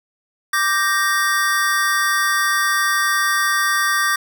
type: chord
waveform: square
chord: G minor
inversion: second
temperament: equal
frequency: 1174.7 / 1568 / 1864.7 Hz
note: D6 / G6 / Bb6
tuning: 0 / 0 / 0 cents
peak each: -21 dBFS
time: 0.53-4.16 s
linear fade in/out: 5 ms
effects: none